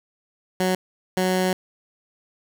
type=tone bursts at uneven times; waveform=15% pulse; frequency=185 Hz; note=F#3; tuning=in tune; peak=-13 dBFS; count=2; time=0.6-0.75 / 1.17-1.53 s; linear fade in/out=2 ms; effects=none